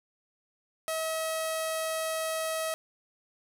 sawtooth tone with low-pass filter, 641 Hz, E5, 49 cents flat, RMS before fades -32 dBFS, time 0.88-2.74 s, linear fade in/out 0 ms, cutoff 11000 Hz, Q 2.7, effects 8-bit

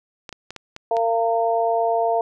clicks, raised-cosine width 0.2 ms, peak -17 dBFS, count 6, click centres 0.292 / 0.327 / 0.506 / 0.563 / 0.764 / 0.968 s
harmonic tone, 228.7 Hz, A#3, 33 cents flat, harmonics 2 / 3 / 4, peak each -23 / -19 / -26 dBFS, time 0.91-2.21 s, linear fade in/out 2 ms
effects none

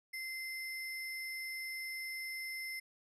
sine tone with sample-and-hold, 2075 Hz, C7, 15 cents flat, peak -39 dBFS, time 0.13-2.8 s, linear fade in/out 10 ms, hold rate 7350 Hz, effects resampled to 32000 Hz

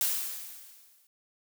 blue noise with exponential decay, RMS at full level -26 dBFS, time 0.01-1.07 s, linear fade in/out 1 ms, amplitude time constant 230 ms, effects none

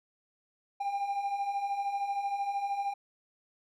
triangle beating tone pair, 789 / 802 Hz, G5 / G5, +11 / +39 cents, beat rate 13 Hz, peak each -36 / -29 dBFS, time 0.8-2.94 s, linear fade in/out 10 ms, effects none

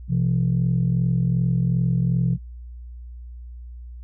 sine tone pair together, 127.36 / 170 Hz, C3 / F3, -46 / -46 cents, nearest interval perfect fourth, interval 500 cents, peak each -19 / -20 dBFS, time 0.08-2.38 s, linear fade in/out 50 ms, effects tanh soft clip ceiling -12 dBFS + added 60 Hz sine -35 dBFS peak until 4.03 s

